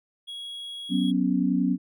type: tone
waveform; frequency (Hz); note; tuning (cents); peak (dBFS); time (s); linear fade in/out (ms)
triangle; 3322; G#7; 0; -33; 0.27-1.12; 20
type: chord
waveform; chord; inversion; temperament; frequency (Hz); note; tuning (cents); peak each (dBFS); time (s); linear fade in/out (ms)
sine; F# suspended fourth; none; equal; 185 / 246.9 / 277.2; F#3 / B3 / C#4; 0 / 0 / 0; -25; 0.89-1.78; 50
effects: none